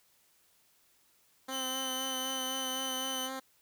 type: tone with vibrato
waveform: 10% pulse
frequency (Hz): 261.6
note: C4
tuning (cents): 0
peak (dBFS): -29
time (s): 1.48-3.4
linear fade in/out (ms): 10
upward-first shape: sine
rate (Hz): 3.9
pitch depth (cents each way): 21
type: tone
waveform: sawtooth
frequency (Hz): 3038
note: F#7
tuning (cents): +45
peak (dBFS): -32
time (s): 1.5-3.3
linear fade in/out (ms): 50
effects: white hiss -68 dBFS RMS until 3.61 s